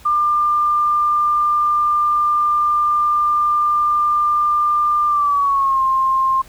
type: tone with pitch glide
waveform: sine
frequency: 1196 to 1059.4 Hz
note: D6 to C6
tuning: +31 to +21 cents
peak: -13 dBFS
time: 0.05-6.42 s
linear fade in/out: 10 ms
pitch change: -210 cents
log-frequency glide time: 5.07-5.82 s
effects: added 50 Hz sine -46 dBFS peak until 6.48 s + pink hiss -46 dBFS RMS until 6.48 s